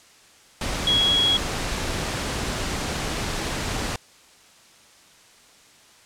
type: tone in noise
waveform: sine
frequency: 3322 Hz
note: G#7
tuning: in tune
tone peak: -17 dBFS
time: 0.87-1.37 s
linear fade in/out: 2 ms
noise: pink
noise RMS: -27 dBFS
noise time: 0.61-3.96 s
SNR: +7 dB
effects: white hiss -52 dBFS RMS until 6.05 s + low-pass 8000 Hz 12 dB/octave